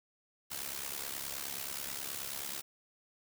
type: noise with amplitude modulation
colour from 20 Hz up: white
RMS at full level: -37 dBFS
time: 0.5-2.62 s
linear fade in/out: 20 ms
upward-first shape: sine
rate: 69.4 Hz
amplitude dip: 75%
effects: none